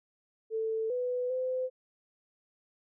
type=tone with pitch steps; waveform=sine; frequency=443.8 / 496.9 / 512 Hz; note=A4 / B4 / C5; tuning=+15 / +11 / -38 cents; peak=-29 dBFS; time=0.5-1.7 s; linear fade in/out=50 ms; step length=400 ms; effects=none